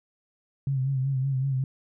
sine tone with vibrato, 133.9 Hz, C3, 40 cents sharp, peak -23 dBFS, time 0.67-1.64 s, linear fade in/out 2 ms, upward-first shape sine, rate 5.3 Hz, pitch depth 59 cents each way, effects none

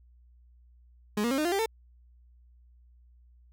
30% pulse tone with pitch steps, 209 / 237.3 / 269.5 / 306 / 347.5 / 394.5 / 448 Hz, G#3 / A#3 / C#4 / D#4 / F4 / G4 / A4, +11 / +31 / -49 / -29 / -9 / +11 / +31 cents, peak -23 dBFS, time 1.17-1.66 s, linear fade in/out 5 ms, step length 70 ms, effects added 60 Hz sine -55 dBFS peak until 3.52 s

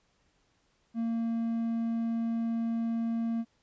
triangle tone, 229.4 Hz, A#3, 28 cents flat, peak -26 dBFS, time 0.94-3.45 s, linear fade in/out 50 ms, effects pink hiss -71 dBFS RMS until 3.62 s + resampled to 16000 Hz

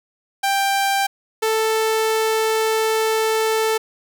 sawtooth tone pair in turn, 788 / 441.2 Hz, G5 / A4, +9 / +5 cents, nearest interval minor seventh, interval 1004 cents, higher first, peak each -13 dBFS, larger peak neither, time 0.43-1.07 / 1.42-3.78 s, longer second, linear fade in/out 10 ms, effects none

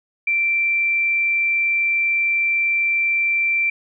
sine tone, 2349 Hz, D7, in tune, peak -16 dBFS, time 0.27-3.7 s, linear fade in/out 5 ms, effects none

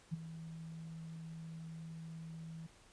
sine tone with ADSR envelope, 162.7 Hz, E3, 22 cents flat, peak -33 dBFS, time 0.11-2.67 s, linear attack 26 ms, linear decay 18 ms, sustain -12 dB, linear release 10 ms, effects pink hiss -64 dBFS RMS until 2.92 s + resampled to 22050 Hz

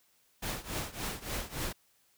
pink noise with tremolo, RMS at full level -34 dBFS, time 0.42-1.73 s, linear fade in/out 10 ms, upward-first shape triangle, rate 3.5 Hz, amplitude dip 90%, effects white hiss -69 dBFS RMS until 2.17 s

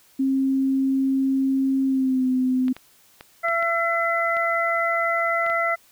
sine tone with pitch glide, 267.9 to 256.1 Hz, C4 to C4, +41 to -37 cents, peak -18 dBFS, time 0.19-2.73 s, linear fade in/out 10 ms, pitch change -78 cents, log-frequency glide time 1.86-2.27 s
clicks, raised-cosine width 0.3 ms, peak -22 dBFS, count 8, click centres 2.682 / 2.766 / 3.209 / 3.485 / 3.626 / 4.368 / 5.464 / 5.5 s
harmonic tone, 674 Hz, E5, 38 cents sharp, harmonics 1 / 2 / 3, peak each -24 / -24 / -24 dBFS, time 3.43-5.76 s, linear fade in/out 20 ms
effects white hiss -56 dBFS RMS until 5.91 s

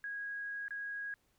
sine tone with dropouts, 1648 Hz, G#6, 14 cents flat, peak -38 dBFS, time 0.04-1.14 s, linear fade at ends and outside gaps 1 ms, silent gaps 0.682-0.707 s, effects pink hiss -75 dBFS RMS until 1.38 s

